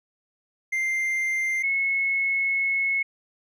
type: tone pair in turn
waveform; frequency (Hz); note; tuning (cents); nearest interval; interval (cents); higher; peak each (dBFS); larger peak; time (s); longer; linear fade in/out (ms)
triangle / sine; 2094 / 2187; C7 / C#7; +1 / -24; minor second; 75; second; -21; neither; 0.72-1.63 / 1.63-3.03; second; 10
effects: none